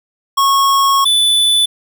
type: tone pair in turn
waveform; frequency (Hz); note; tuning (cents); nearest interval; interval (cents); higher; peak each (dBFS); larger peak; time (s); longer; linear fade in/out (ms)
square; 1098 / 3486; C#6 / A7; -17 / -17; octave + minor sixth; 2000; second; -10; neither; 0.37-1.05 / 1.05-1.66; first; 10
effects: none